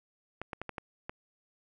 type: clicks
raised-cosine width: 0.5 ms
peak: -22 dBFS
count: 6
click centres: 0.416 / 0.532 / 0.616 / 0.693 / 0.782 / 1.095 s
effects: none